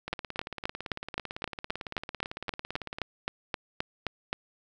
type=two click trains; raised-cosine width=0.3 ms; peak=-20 / -13 dBFS; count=53 / 17; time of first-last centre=0.08-2.985 / 0.13-4.329 s; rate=17.9 / 3.81 Hz; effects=none